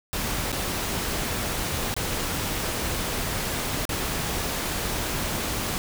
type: noise with dropouts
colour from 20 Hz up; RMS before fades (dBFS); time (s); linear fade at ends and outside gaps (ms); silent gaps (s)
pink; -28; 0.13-5.78; 0; 0.519-0.526 / 1.941-1.965 / 3.853-3.892
effects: none